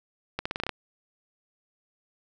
accelerating click train, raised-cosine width 0.3 ms, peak -13 dBFS, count 8, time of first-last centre 0.39-0.693 s, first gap 65 ms, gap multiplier 0.86, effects none

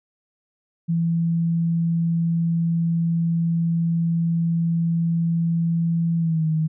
sine tone with pitch glide, 167.1 to 157.72 Hz, E3 to D#3, +24 to +24 cents, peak -18 dBFS, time 0.88-6.68 s, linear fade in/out 20 ms, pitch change -100 cents, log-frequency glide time 6.18-6.46 s, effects none

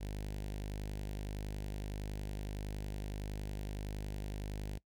sawtooth tone with notch filter, 50.8 Hz, G#1, 38 cents flat, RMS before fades -41 dBFS, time 0-4.79 s, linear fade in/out 20 ms, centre 1200 Hz, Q 1.2, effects noise-tail reverb RT60 0.1 s tail -22 dB re dry

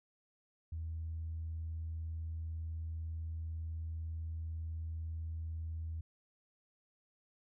sine tone, 81 Hz, E2, 30 cents flat, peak -37 dBFS, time 0.72-6.01 s, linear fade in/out 5 ms, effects tanh soft clip ceiling -33 dBFS

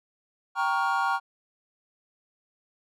triangle chord, G half-diminished seventh, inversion none, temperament equal with one note detuned, 784 / 932.3 / 1108.7 / 1410.7 Hz, G5 / Bb5 / Db6 / F6, 0 / 0 / 0 / +17 cents, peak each -27 dBFS, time 0.55-1.2 s, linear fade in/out 50 ms, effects none

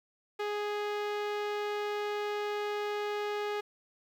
sawtooth tone with low-pass filter, 415.3 Hz, G#4, in tune, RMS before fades -34 dBFS, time 0.39-3.61 s, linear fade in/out 10 ms, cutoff 3500 Hz, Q 0.8, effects 10-bit

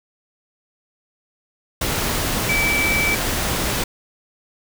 sine tone in noise, 2310 Hz, D7, 29 cents flat, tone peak -18 dBFS, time 2.49-3.15 s, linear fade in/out 5 ms, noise pink, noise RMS -22 dBFS, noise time 1.81-3.84 s, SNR +1 dB, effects none

